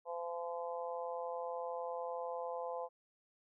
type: harmonic tone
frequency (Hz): 170.8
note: F3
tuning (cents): -38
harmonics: 3 / 4 / 5 / 6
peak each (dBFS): -41 / -45 / -45 / -47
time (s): 0.05-2.89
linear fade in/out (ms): 50
effects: none